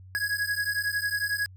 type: beating tone pair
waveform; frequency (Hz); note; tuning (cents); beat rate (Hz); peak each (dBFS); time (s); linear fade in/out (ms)
square; 1658 / 1669; G#6 / G#6; -3 / +8; 11; -30; 0.15-1.46; 0
effects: added 93 Hz sine -45 dBFS peak until 1.56 s

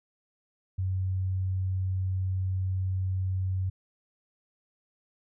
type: tone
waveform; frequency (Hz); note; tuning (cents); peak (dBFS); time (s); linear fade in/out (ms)
sine; 93.8; F#2; +24; -26; 0.78-3.7; 10
effects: none

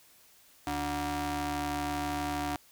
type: ring-modulated tone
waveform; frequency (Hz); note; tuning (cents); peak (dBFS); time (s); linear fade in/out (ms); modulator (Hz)
sawtooth; 218.5; A3; -12; -24; 0.67-2.56; 0; 510
effects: white hiss -60 dBFS RMS until 2.71 s

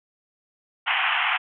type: band-pass noise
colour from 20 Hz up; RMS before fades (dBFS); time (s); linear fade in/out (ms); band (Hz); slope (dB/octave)
white; -23; 0.86-1.38; 20; 720 to 3100; 96
effects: none

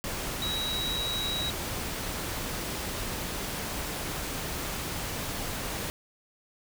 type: tone in noise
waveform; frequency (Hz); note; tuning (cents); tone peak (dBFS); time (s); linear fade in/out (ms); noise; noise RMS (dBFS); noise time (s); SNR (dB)
sine; 3857; B7; -42; -30; 0.42-1.5; 0; pink; -34; 0.04-5.9; +1
effects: none

